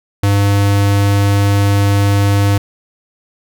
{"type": "tone", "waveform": "square", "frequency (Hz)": 100.5, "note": "G2", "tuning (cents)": 44, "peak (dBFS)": -10, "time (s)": [0.23, 2.58], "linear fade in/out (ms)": 5, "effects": []}